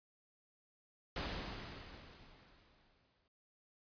pink noise with exponential decay, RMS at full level -39 dBFS, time 1.16-3.28 s, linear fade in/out 2 ms, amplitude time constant 460 ms, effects noise-tail reverb RT60 0.4 s tail -26 dB re dry + resampled to 11025 Hz

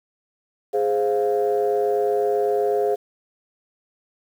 sine chord, F minor, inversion first, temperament equal, 415.3 / 523.3 / 698.5 Hz, Ab4 / C5 / F5, 0 / 0 / 0 cents, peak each -19 / -24 / -24 dBFS, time 0.73-2.96 s, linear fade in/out 20 ms, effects tanh soft clip ceiling -11 dBFS + 8-bit

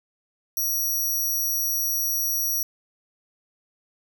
5% pulse tone, 5770 Hz, F#8, 44 cents flat, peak -17 dBFS, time 0.57-2.63 s, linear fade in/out 2 ms, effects none

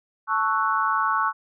sine chord, F# minor seventh, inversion first, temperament equal, 880 / 1108.7 / 1318.5 / 1480 Hz, A5 / C#6 / E6 / F#6, 0 / 0 / 0 / 0 cents, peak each -27 / -23 / -26 / -27 dBFS, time 0.27-1.33 s, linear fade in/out 50 ms, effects none

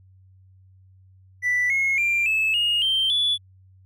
triangle tone with pitch steps, 1975.5 / 2167 / 2377 / 2607 / 2859 / 3136 / 3440 Hz, B6 / C#7 / D7 / E7 / F7 / G7 / A7, 0 / -40 / +20 / -20 / +40 / 0 / -40 cents, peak -16 dBFS, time 1.42-3.38 s, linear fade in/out 50 ms, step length 280 ms, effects tanh soft clip ceiling -15 dBFS + added 94 Hz sine -50 dBFS peak until 3.85 s

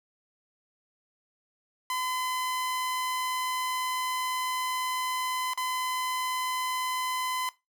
sawtooth tone with dropouts, 1018 Hz, C6, 48 cents flat, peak -25 dBFS, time 1.9-7.49 s, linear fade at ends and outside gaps 1 ms, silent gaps 5.535-5.575 s, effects noise-tail reverb RT60 0.2 s tail -17 dB re dry

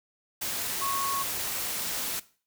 sine tone in noise, 1100 Hz, C#6, 14 cents flat, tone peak -29 dBFS, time 0.81-1.23 s, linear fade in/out 10 ms, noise white, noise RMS -32 dBFS, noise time 0.41-2.2 s, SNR 0 dB, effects noise-tail reverb RT60 0.4 s tail -18 dB re dry

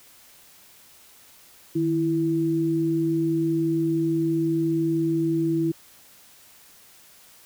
sine tone pair together, 155.56 / 329.6 Hz, D#3 / E4, 0 / 0 cents, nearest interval octave + minor second, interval 1300 cents, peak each -27 / -21 dBFS, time 1.75-5.72 s, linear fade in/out 10 ms, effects white hiss -52 dBFS RMS until 7.45 s

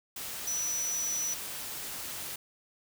sine tone in noise, 5920 Hz, F#8, in tune, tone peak -30 dBFS, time 0.47-1.34 s, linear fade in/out 5 ms, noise white, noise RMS -39 dBFS, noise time 0.16-2.36 s, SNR +6 dB, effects none

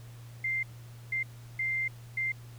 sine tone bursts at uneven times, 2093 Hz, C7, in tune, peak -28 dBFS, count 4, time 0.44-0.63 / 1.12-1.23 / 1.59-1.88 / 2.17-2.32 s, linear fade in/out 5 ms, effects added 118 Hz sine -45 dBFS peak until 2.58 s + pink hiss -57 dBFS RMS until 2.58 s

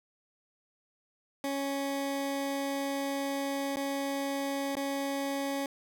20% pulse tone with dropouts, 277.2 Hz, C#4, in tune, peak -26 dBFS, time 1.44-5.66 s, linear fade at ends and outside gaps 1 ms, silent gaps 3.76-3.769 / 4.753-4.768 s, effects none

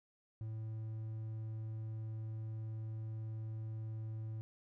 triangle tone, 110.2 Hz, A2, 3 cents sharp, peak -38 dBFS, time 0.41-4.41 s, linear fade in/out 0 ms, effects none

